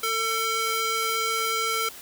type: tone with high-pass filter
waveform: square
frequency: 448.6 Hz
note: A4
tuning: 34 cents sharp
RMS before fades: -26 dBFS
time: 0.03-1.89 s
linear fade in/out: 5 ms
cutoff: 1100 Hz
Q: 0.91
effects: white hiss -43 dBFS RMS until 2.01 s